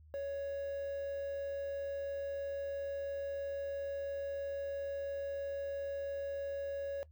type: tone with quantisation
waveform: triangle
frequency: 557 Hz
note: C#5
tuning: 8 cents sharp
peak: -34 dBFS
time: 0.14-7.03 s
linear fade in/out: 0 ms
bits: 10
effects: noise-tail reverb RT60 0.1 s tail -19 dB re dry + added 77 Hz sine -56 dBFS peak until 7.11 s